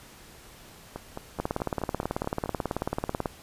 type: two click trains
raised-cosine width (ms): 1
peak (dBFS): -13 / -20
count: 35 / 8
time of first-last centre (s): 1.4-3.258 / 0.96-2.459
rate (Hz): 18.3 / 4.67
effects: pink hiss -50 dBFS RMS until 3.42 s + resampled to 32000 Hz